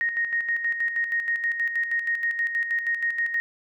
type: tone with tremolo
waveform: sine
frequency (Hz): 1864.7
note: A#6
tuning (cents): 0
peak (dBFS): -21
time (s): 0.01-3.4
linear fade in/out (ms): 0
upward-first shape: square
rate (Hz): 6.3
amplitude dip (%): 55
effects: none